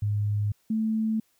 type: tone pair in turn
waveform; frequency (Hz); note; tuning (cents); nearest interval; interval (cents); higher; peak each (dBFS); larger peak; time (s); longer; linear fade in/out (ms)
sine; 103.8 / 219.9; G#2 / A3; 0 / -1; octave + minor second; 1299; second; -23; neither; 0.02-0.52 / 0.7-1.2; neither; 5
effects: white hiss -68 dBFS RMS until 1.39 s